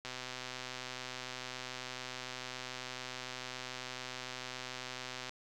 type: click train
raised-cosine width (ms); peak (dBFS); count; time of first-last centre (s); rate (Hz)
0.2; -24; 667; 0.05-5.294; 127
effects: none